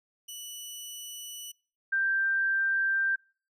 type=tone pair in turn; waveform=15% pulse / sine; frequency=2960 / 1575.7 Hz; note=F#7 / G6; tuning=0 / +9 cents; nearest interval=major seventh; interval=1091 cents; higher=first; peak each=-32 / -24 dBFS; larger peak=second; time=0.28-1.52 / 1.92-3.16 s; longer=neither; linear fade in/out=10 ms; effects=noise-tail reverb RT60 0.4 s tail -25 dB re dry